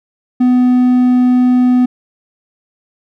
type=tone; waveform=triangle; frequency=249.9 Hz; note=B3; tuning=21 cents sharp; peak=-5 dBFS; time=0.4-1.86 s; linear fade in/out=10 ms; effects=none